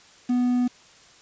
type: tone with quantisation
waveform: triangle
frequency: 246.9 Hz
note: B3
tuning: in tune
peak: -17 dBFS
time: 0.29-0.68 s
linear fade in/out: 10 ms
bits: 7
effects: white hiss -52 dBFS RMS until 1.21 s + resampled to 16000 Hz